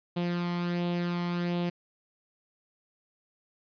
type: tone with flanger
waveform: sawtooth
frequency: 174.61 Hz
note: F3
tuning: in tune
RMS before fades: -30 dBFS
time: 0.16-1.7 s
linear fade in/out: 10 ms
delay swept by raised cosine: 0.29 to 0.96 ms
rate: 1.4 Hz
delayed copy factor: +0.5
effects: resampled to 11025 Hz